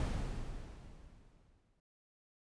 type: noise with exponential decay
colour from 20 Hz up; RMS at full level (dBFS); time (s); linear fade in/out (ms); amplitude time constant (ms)
brown; -33; 0-1.8; 1; 390
effects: resampled to 22050 Hz